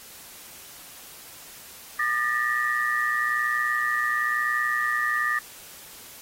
sine tone cluster, 1209 / 1776 / 1897 Hz, D6 / A6 / A#6, +50 / +16 / +30 cents, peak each -27 / -26 / -27 dBFS, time 1.99-5.39 s, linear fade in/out 5 ms, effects white hiss -45 dBFS RMS until 6.21 s + AAC 48 kbps

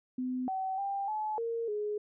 sine tone with pitch steps, 254 / 761 / 793 / 858 / 461.6 / 418.6 Hz, B3 / F#5 / G5 / A5 / A#4 / G#4, +49 / +48 / +20 / -44 / -17 / +14 cents, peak -31 dBFS, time 0.18-1.98 s, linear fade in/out 5 ms, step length 300 ms, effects none

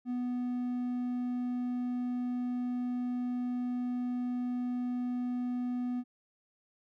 triangle tone, 246.9 Hz, B3, in tune, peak -29 dBFS, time 0.05-6.04 s, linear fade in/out 50 ms, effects none

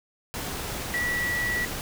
sine tone in noise, 1944 Hz, B6, 28 cents flat, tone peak -25 dBFS, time 0.94-1.65 s, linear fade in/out 0 ms, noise pink, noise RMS -33 dBFS, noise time 0.34-1.81 s, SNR +5 dB, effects none

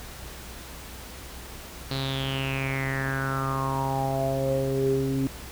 sawtooth tone with low-pass filter sweep, 134.7 Hz, C#3, 49 cents flat, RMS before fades -27 dBFS, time 1.91-5.27 s, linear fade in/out 0 ms, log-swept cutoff 4200 to 300 Hz, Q 8, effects added 62 Hz sine -43 dBFS peak until 5.51 s + pink hiss -42 dBFS RMS until 5.51 s

